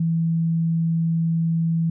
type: tone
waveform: sine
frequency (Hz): 164.81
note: E3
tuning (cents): 0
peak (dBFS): -18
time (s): 0-1.9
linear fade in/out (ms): 5
effects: none